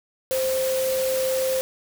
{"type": "tone in noise", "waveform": "sine", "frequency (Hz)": 523.3, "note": "C5", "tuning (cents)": 0, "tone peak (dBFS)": -21, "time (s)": [0.31, 1.61], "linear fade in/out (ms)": 0, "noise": "white", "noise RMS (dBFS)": -31, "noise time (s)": [0.31, 1.61], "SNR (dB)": 7, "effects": []}